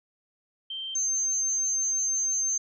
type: tone pair in turn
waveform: sine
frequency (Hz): 3136 / 6303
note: G7 / G8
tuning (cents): 0 / +9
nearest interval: octave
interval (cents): 1209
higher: second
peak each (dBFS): -32 / -24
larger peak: second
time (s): 0.7-0.95 / 0.95-2.58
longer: second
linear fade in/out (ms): 5
effects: none